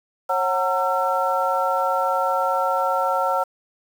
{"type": "tone cluster", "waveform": "sine", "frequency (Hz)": [545, 742, 917, 1348], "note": ["C#5", "F#5", "A#5", "E6"], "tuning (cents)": [-29, 5, -29, 38], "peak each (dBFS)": -24, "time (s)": [0.29, 3.44], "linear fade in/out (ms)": 10, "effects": ["7-bit"]}